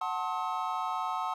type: chord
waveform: triangle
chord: F# diminished seventh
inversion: none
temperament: just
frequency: 740 / 888 / 1065.6 / 1278.7 Hz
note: F#5 / A5 / C6 / Eb6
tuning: 0 / +16 / +31 / +47 cents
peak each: -34 dBFS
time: 0.01-1.34 s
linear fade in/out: 5 ms
effects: none